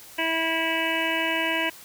harmonic tone, 326.2 Hz, E4, 18 cents flat, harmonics 1 / 2 / 3 / 5 / 6 / 7 / 8 / 9, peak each -31 / -31 / -31 / -31 / -31 / -31 / -31 / -31 dBFS, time 0.18-1.7 s, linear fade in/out 10 ms, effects white hiss -46 dBFS RMS until 1.84 s

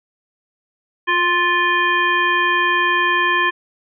harmonic tone with a mistuned harmonic, 350 Hz, F4, 4 cents sharp, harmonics 1 / 3 / 5 / 7 / 9, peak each -25 / -18 / -17 / -24 / -27 dBFS, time 1.07-3.51 s, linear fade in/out 20 ms, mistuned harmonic 1, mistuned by +18 cents, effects none

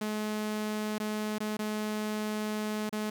sawtooth tone with dropouts, 213.2 Hz, G#3, 46 cents sharp, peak -27 dBFS, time 0.01-3.1 s, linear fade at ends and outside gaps 5 ms, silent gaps 0.983-0.999 / 1.384-1.403 / 1.57-1.59 / 2.894-2.926 s, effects 10-bit

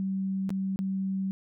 sine tone with dropouts, 192.1 Hz, G3, 35 cents flat, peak -27 dBFS, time 0-1.31 s, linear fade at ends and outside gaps 0 ms, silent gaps 0.493-0.504 / 0.76-0.79 s, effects none

